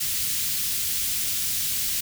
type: band-stop noise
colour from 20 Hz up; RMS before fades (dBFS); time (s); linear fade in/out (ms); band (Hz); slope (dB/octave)
white; -26; 0-2.01; 10; 170 to 2700; 12
effects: none